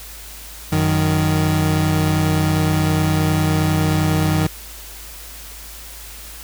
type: tone pair together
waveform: 30% pulse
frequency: 92.5 / 155.25 Hz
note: F#2 / D#3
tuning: 0 / -3 cents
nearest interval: major sixth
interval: 897 cents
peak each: -17 / -14 dBFS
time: 0.72-4.47 s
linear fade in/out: 5 ms
effects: added 53 Hz sine -38 dBFS peak until 6.43 s + white hiss -37 dBFS RMS until 6.43 s

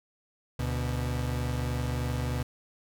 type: tone pair together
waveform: 35% pulse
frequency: 72.9 / 122.6 Hz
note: D2 / B2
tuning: -12 / -12 cents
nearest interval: major sixth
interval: 900 cents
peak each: -30 / -29 dBFS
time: 0.59-2.43 s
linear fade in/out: 5 ms
effects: none

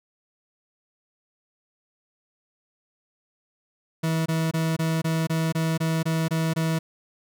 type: tone bursts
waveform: 40% pulse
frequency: 161.7 Hz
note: E3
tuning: 33 cents flat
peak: -21 dBFS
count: 11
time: 4.03-6.79 s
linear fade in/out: 10 ms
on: 230 ms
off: 23 ms
effects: none

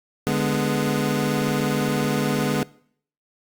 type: chord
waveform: 25% pulse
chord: G# diminished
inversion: second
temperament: equal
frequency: 146.83 / 207.7 / 246.9 Hz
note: D3 / G#3 / B3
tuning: 0 / 0 / 0 cents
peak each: -21 dBFS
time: 0.27-2.63 s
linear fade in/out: 0 ms
effects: noise-tail reverb RT60 0.6 s tail -22 dB re dry + Opus 48 kbps

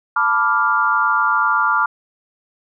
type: chord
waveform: sine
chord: B half-diminished seventh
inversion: third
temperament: equal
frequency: 880 / 987.8 / 1174.7 / 1396.9 Hz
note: A5 / B5 / D6 / F6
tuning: 0 / 0 / 0 / 0 cents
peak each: -22 / -22 / -18 / -17 dBFS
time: 0.16-1.86 s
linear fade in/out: 5 ms
effects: none

